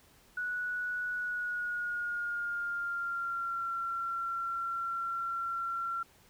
sine tone with pitch glide, 1471 to 1364.6 Hz, F#6 to F6, -11 to -41 cents, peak -32 dBFS, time 0.37-6.03 s, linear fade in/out 5 ms, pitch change -130 cents, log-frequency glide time 1.14-3.68 s, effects pink hiss -62 dBFS RMS until 6.29 s

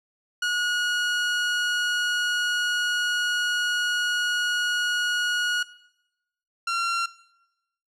sawtooth tone pair in turn, 1450 / 1370.5 Hz, F#6 / F6, -35 / -33 cents, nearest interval minor second, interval 98 cents, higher first, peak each -19 / -20 dBFS, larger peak first, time 0.42-5.63 / 6.67-7.06 s, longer first, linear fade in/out 5 ms, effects noise-tail reverb RT60 0.9 s tail -19 dB re dry + low-pass 7000 Hz 12 dB/octave

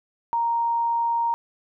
sine tone, 932.3 Hz, A#5, in tune, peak -20 dBFS, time 0.33-1.34 s, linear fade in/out 0 ms, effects none

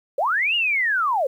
sine linear two-way sweep, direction up then down, 490 to 2898 to 490 Hz, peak -18 dBFS, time 0.18-1.27 s, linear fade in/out 5 ms, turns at 0.55 s, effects 9-bit

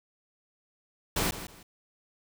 pink noise with echo, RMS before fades -28 dBFS, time 1.16-1.31 s, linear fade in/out 5 ms, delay 160 ms, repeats 2, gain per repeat -12 dB, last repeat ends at 1.63 s, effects none

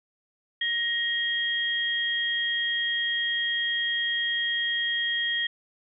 sine tone pair together, 1881 / 3245 Hz, A#6 / G#7, +15 / -41 cents, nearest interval major sixth, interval 944 cents, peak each -27 dBFS, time 0.61-5.47 s, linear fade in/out 5 ms, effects none

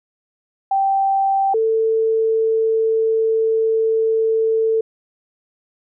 sine tone pair in turn, 781 / 445.5 Hz, G5 / A4, -7 / +22 cents, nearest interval minor seventh, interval 971 cents, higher first, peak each -14 dBFS, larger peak neither, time 0.71-1.54 / 1.54-4.81 s, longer second, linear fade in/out 5 ms, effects none

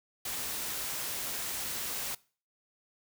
white noise, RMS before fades -36 dBFS, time 0.25-2.15 s, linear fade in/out 5 ms, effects noise-tail reverb RT60 0.4 s tail -22 dB re dry

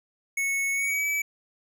square tone with pitch glide, 2205 to 2296 Hz, C#7 to D7, -10 to -40 cents, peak -25 dBFS, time 0.37-1.22 s, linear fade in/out 5 ms, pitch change +70 cents, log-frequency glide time 0.72-1.07 s, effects none

